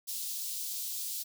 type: high-pass noise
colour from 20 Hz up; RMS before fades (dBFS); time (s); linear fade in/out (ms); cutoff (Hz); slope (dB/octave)
white; -37; 0.07-1.24; 20; 3700; 24
effects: none